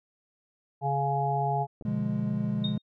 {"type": "harmonic tone", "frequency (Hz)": 139.7, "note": "C#3", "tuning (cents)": 14, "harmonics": [1, 3, 5, 6], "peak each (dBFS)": [-29, -35, -30, -29], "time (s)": [0.81, 1.67], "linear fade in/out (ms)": 50}
{"type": "clicks", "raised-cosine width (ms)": 2, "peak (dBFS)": [-28, -34], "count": 2, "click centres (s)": [1.812, 1.823]}
{"type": "chord", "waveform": "triangle", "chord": "B diminished seventh", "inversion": "none", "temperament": "equal with one note detuned", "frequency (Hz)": [123.47, 146.83, 175.42, 207.7], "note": ["B2", "D3", "F3", "Ab3"], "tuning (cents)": [0, 0, 8, 0], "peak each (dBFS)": [-31, -32, -33, -27], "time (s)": [1.85, 2.78], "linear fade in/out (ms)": 5}
{"type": "tone with exponential decay", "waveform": "sine", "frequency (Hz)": 3703, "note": "A#7", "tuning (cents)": -12, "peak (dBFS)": -28, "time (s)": [2.64, 2.82], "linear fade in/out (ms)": 5, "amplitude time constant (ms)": 37}
{"effects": []}